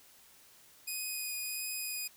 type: tone with vibrato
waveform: 5% pulse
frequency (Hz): 2489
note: D#7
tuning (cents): 0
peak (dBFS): -27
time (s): 0.87-2.08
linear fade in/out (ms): 10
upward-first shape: sine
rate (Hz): 1.5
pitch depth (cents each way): 10
effects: white hiss -60 dBFS RMS until 2.16 s